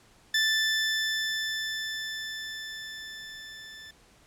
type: tone with level ramp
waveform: 20% pulse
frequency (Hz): 1760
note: A6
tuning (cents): 0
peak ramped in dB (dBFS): -17 to -39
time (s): 0.34-3.91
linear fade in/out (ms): 5
effects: pink hiss -59 dBFS RMS until 4.26 s + low-pass 10000 Hz 12 dB/octave